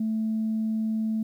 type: tone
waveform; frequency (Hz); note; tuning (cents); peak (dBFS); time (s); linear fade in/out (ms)
sine; 220; A3; 0; -23; 0-1.23; 5
effects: tanh soft clip ceiling -20 dBFS + 10-bit